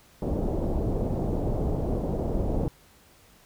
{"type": "low-pass noise", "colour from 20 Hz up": "pink", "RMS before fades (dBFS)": -27, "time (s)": [0.22, 2.68], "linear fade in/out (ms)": 2, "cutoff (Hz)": 650, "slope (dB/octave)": 24, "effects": ["pink hiss -57 dBFS RMS until 3.45 s"]}